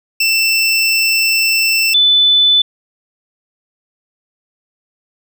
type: tone pair in turn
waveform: 25% pulse / sine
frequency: 2670 / 3500 Hz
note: E7 / A7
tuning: +22 / -10 cents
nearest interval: perfect fourth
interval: 468 cents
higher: second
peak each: -7 dBFS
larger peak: neither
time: 0.2-1.94 / 1.94-2.62 s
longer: first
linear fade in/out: 5 ms
effects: none